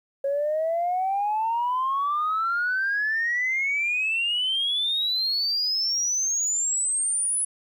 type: exponential sweep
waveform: sine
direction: up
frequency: 547 to 10260 Hz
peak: -21 dBFS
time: 0.24-7.45 s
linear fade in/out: 5 ms
effects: tanh soft clip ceiling -18 dBFS + 10-bit